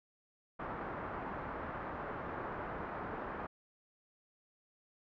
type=low-pass noise; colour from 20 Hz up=white; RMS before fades=-42 dBFS; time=0.59-3.47 s; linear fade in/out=10 ms; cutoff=1400 Hz; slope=24 dB/octave; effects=none